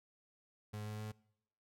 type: tone with pitch steps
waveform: 35% pulse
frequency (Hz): 105.5 / 106.48 / 107.47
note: G#2 / G#2 / A2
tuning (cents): +28 / +44 / -40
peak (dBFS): -40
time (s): 0.73-1.12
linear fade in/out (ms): 10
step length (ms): 130
effects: noise-tail reverb RT60 0.8 s tail -24 dB re dry